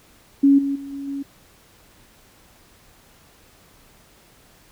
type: tone with level steps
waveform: sine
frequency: 278.3 Hz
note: C#4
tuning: 7 cents sharp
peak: -10 / -20 / -31 / -28 / -25 dBFS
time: 0.43-1.23 s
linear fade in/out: 10 ms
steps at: 0.58 / 0.75 / 0.92 / 1.07 s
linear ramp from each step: 10 ms
effects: pink hiss -53 dBFS RMS until 4.71 s